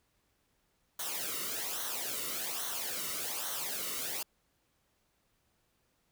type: noise with flanger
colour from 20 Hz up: white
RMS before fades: -37 dBFS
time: 0.99-4.23 s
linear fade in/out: 5 ms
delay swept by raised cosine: 0.4 to 1.23 ms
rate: 1.2 Hz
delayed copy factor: -0.7
effects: pink hiss -75 dBFS RMS until 6.11 s